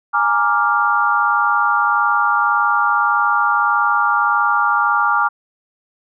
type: chord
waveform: sine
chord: Bb dominant seventh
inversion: third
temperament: equal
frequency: 830.6 / 932.3 / 1174.7 / 1396.9 Hz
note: Ab5 / Bb5 / D6 / F6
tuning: 0 / 0 / 0 / 0 cents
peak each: -20 / -21 / -17 / -17 dBFS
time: 0.13-5.29 s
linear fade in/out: 20 ms
effects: none